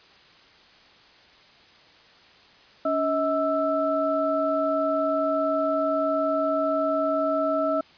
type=tone cluster; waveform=sine; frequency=283.5 / 638 / 1321 Hz; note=C#4 / D#5 / E6; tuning=+39 / +43 / +3 cents; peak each=-28 / -23 / -28 dBFS; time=2.85-7.81 s; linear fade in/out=5 ms; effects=white hiss -53 dBFS RMS until 7.97 s + resampled to 11025 Hz